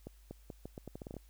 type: accelerating click train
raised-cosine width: 2 ms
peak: -30 dBFS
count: 12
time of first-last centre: 0.07-1.167 s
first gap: 240 ms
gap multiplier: 0.8
effects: added 51 Hz sine -57 dBFS peak until 1.29 s + white hiss -69 dBFS RMS until 1.29 s